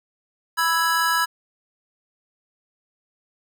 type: chord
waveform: square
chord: E major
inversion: second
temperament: equal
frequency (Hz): 987.8 / 1318.5 / 1661.2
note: B5 / E6 / G#6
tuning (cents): 0 / 0 / 0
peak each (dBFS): -24 / -24 / -23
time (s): 0.57-1.26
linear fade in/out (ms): 20
effects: none